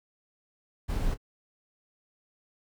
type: noise with echo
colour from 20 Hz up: brown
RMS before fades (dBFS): -28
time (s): 0.88-1.15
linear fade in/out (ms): 20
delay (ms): 26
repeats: 1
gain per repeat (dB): -14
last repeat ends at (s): 1.176
effects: none